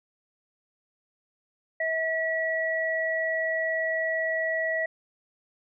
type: tone pair together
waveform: sine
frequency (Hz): 646 / 1935.8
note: E5 / B6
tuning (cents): -35 / -35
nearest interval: octave + perfect fifth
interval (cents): 1900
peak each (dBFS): -28 / -27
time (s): 1.8-4.86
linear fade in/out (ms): 5
effects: none